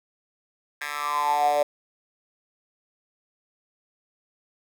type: tone with high-pass filter sweep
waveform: 10% pulse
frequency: 146.83 Hz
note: D3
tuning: in tune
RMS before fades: -24 dBFS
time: 0.81-1.63 s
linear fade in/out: 5 ms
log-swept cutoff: 1600 to 590 Hz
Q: 9.2
effects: none